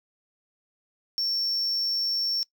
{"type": "tone", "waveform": "triangle", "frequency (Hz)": 5450, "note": "F8", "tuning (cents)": -43, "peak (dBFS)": -23, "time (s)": [1.18, 2.43], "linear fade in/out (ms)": 0, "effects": ["noise-tail reverb RT60 0.1 s tail -21 dB re dry"]}